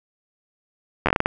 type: slowing click train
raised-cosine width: 0.5 ms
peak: -3 dBFS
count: 8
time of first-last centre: 1.06-1.259 s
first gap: 11 ms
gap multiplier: 1.31
effects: none